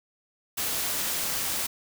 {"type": "noise", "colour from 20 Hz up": "white", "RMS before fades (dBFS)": -29, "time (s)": [0.57, 1.67], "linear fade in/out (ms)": 10, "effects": []}